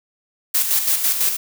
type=noise with tremolo; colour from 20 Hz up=blue; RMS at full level=-17 dBFS; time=0.54-1.37 s; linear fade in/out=10 ms; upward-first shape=square; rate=6 Hz; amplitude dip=50%; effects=none